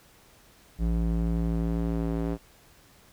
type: tone with band-pass filter sweep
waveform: square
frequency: 56.1 Hz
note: A1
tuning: 34 cents sharp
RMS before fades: -27 dBFS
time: 0.78-2.38 s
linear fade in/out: 50 ms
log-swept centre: 120 to 320 Hz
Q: 1
effects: pink hiss -57 dBFS RMS until 3.12 s